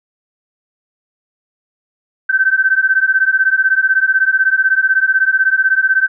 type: beating tone pair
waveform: sine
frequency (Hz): 1536 / 1552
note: G6 / G6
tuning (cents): -36 / -18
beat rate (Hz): 16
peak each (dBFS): -13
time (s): 2.29-6.08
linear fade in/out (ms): 10
effects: none